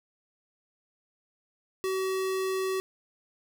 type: tone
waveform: square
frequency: 379.3 Hz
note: F#4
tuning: 43 cents sharp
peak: -28 dBFS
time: 1.84-2.8 s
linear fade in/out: 0 ms
effects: none